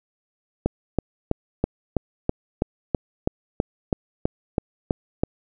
click train, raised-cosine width 2 ms, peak -6 dBFS, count 15, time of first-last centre 0.66-5.235 s, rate 3.06 Hz, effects none

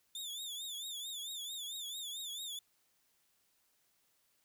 sawtooth tone with vibrato, 3545 Hz, A7, 12 cents sharp, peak -38 dBFS, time 0.15-2.59 s, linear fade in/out 2 ms, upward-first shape triangle, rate 4.5 Hz, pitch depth 130 cents each way, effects white hiss -75 dBFS RMS until 4.44 s

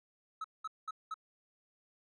triangle tone bursts, 1291 Hz, E6, 37 cents flat, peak -35 dBFS, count 4, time 0.41-1.142 s, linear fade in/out 5 ms, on 33 ms, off 200 ms, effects resampled to 22050 Hz

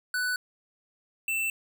square tone pair in turn, 1491 / 2669 Hz, F#6 / E7, +13 / +21 cents, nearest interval minor seventh, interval 1008 cents, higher second, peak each -27 dBFS, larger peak neither, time 0.14-0.36 / 1.28-1.5 s, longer neither, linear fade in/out 2 ms, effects none

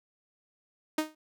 sawtooth tone with exponential decay, 310.3 Hz, D#4, 5 cents flat, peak -19 dBFS, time 0.98-1.15 s, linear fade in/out 5 ms, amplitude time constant 35 ms, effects none

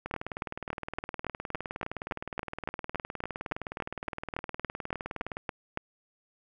two click trains, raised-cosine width 0.5 ms, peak -20 / -16 dBFS, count 104 / 21, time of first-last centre 0.06-5.369 / 0.14-5.774 s, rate 19.4 / 3.55 Hz, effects none

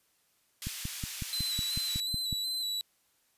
pink high-pass noise, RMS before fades -40 dBFS, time 0.62-2 s, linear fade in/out 0 ms, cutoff 2800 Hz, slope 12 dB/octave
click train, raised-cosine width 5 ms, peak -23 dBFS, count 10, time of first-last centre 0.67-2.327 s, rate 5.43 Hz
40% pulse tone with vibrato, 3995 Hz, B7, 19 cents sharp, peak -30 dBFS, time 1.33-2.81 s, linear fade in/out 0 ms, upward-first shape square, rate 2.7 Hz, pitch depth 27 cents each way
effects white hiss -71 dBFS RMS until 3.37 s + resampled to 32000 Hz

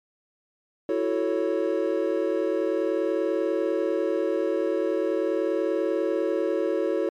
triangle chord, F# minor seventh, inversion third, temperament equal, 329.6 / 370 / 440 / 554.4 Hz, E4 / F#4 / A4 / C#5, 0 / 0 / 0 / 0 cents, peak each -26 dBFS, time 0.89-7.09 s, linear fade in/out 2 ms, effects MP3 64 kbps

